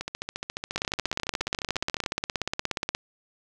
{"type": "two click trains", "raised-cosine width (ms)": 0.2, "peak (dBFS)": [-14, -9], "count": [30, 38], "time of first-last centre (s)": [[0.01, 2.038], [0.76, 2.949]], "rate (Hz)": [14.3, 16.9], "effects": []}